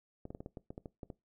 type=clicks; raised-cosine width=2 ms; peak=-30 dBFS; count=11; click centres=0.254 / 0.305 / 0.349 / 0.405 / 0.461 / 0.572 / 0.705 / 0.779 / 0.858 / 1.032 / 1.102 s; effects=noise-tail reverb RT60 0.2 s tail -20 dB re dry